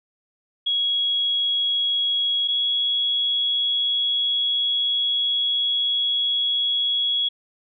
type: tone pair in turn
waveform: sine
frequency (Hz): 3322 / 3341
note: G#7 / G#7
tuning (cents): 0 / +10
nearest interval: unison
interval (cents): 10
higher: second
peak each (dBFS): -19 / -19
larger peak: neither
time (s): 0.66-2.48 / 2.48-7.29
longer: second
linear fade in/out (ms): 10
effects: none